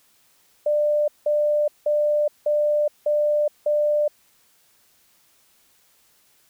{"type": "tone bursts", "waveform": "sine", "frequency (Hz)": 595, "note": "D5", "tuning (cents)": 22, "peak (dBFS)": -17, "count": 6, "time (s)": [0.66, 4.08], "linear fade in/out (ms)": 5, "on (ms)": 420, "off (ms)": 180, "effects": ["white hiss -60 dBFS RMS until 6.49 s"]}